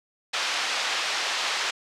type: band-pass noise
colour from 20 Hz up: white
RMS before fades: -27 dBFS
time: 0.33-1.71 s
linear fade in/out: 10 ms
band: 690 to 4500 Hz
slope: 12 dB/octave
effects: low-pass 7000 Hz 12 dB/octave